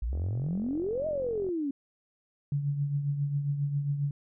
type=exponential two-way sweep; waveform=sine; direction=up then down; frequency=52.2 to 640 to 268.9 Hz; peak=-28 dBFS; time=0.02-1.71 s; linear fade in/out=5 ms; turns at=1.07 s
type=click train; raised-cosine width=2 ms; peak=-30 dBFS; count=62; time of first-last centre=0.13-1.489 s; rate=44.9 Hz
type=tone with tremolo; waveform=sine; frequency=142.9 Hz; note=D3; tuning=47 cents flat; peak=-24 dBFS; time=2.52-4.11 s; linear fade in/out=2 ms; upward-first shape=triangle; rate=7.4 Hz; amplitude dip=60%
effects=none